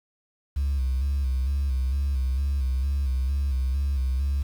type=tone with vibrato; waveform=sine; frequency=67.1 Hz; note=C2; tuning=44 cents sharp; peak=-20 dBFS; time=0.56-4.43 s; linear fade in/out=10 ms; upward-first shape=square; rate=2.2 Hz; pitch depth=62 cents each way; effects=tanh soft clip ceiling -20 dBFS + 8-bit